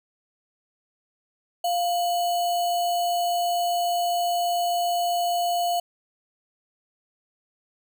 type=tone with sample-and-hold; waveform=sine; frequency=698.5 Hz; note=F5; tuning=in tune; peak=-21 dBFS; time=1.64-5.8 s; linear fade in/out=5 ms; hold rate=3675 Hz; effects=none